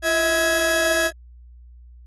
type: tone cluster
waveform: 40% pulse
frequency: 339.8 / 646 / 1662 Hz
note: F4 / E5 / G#6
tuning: -47 / -35 / +1 cents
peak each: -27 / -20 / -20 dBFS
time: 0.02-1.11 s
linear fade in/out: 50 ms
effects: added 60 Hz sine -42 dBFS peak until 2.06 s + AAC 32 kbps